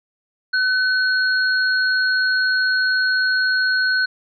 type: tone pair together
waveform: sine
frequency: 1511 / 4294 Hz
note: F#6 / C8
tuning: +36 / +44 cents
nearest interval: octave + tritone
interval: 1808 cents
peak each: -16 / -24 dBFS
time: 0.53-4.06 s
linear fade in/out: 10 ms
effects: none